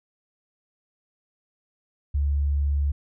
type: tone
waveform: sine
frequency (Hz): 71.4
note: D2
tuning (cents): -48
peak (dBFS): -20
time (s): 2.14-2.92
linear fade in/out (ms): 10
effects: none